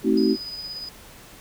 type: chord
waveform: sine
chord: A diminished seventh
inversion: none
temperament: just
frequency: 220 / 264 / 316.8 / 380.2 Hz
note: A3 / C4 / Eb4 / Gb4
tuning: 0 / +16 / +31 / +47 cents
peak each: -22 dBFS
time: 0.03-0.37 s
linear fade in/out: 50 ms
type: tone with tremolo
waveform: sine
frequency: 4978 Hz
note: D#8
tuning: in tune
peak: -30 dBFS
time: 0.17-0.89 s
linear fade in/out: 5 ms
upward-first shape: sine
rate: 17 Hz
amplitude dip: 40%
effects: pink hiss -46 dBFS RMS until 1.4 s